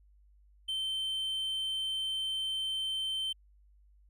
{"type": "tone", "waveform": "triangle", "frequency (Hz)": 3100, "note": "G7", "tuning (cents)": -20, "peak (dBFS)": -30, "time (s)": [0.68, 3.33], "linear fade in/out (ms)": 10, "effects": ["added 50 Hz sine -59 dBFS peak until 4.09 s"]}